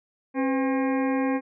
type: harmonic tone with a mistuned harmonic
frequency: 268.9 Hz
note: C4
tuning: 47 cents sharp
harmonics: 1 / 2 / 3 / 4 / 6 / 7 / 8 / 9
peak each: -23 / -29 / -33 / -35 / -39 / -40 / -41 / -42 dBFS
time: 0.34-1.41 s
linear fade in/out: 50 ms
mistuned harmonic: 2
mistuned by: -100 cents
effects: none